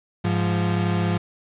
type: tone pair together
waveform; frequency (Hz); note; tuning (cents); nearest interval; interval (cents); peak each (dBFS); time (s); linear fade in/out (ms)
35% pulse; 103.83 / 173.72; G#2 / F3; 0 / -9; major sixth; 891; -21; 0.24-1.18; 10
effects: resampled to 8000 Hz + 9-bit